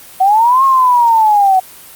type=linear two-way sweep; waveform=sine; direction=up then down; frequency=740 to 1087 to 740 Hz; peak=-6 dBFS; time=0.2-1.6 s; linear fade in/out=10 ms; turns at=0.64 s; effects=white hiss -36 dBFS RMS until 1.95 s + Opus 32 kbps